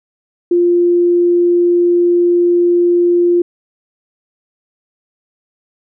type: tone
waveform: sine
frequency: 349.2 Hz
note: F4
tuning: in tune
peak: -8 dBFS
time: 0.51-3.42 s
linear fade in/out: 5 ms
effects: none